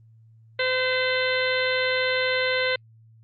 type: harmonic tone with a mistuned harmonic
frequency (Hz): 512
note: C5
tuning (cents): -38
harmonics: 1 / 2 / 3 / 4 / 5 / 6 / 7 / 8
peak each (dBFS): -25 / -35 / -28 / -27 / -35 / -34 / -33 / -33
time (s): 0.59-2.76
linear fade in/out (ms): 5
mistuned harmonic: 5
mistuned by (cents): +52
effects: added 112 Hz sine -50 dBFS peak until 3.23 s + Opus 32 kbps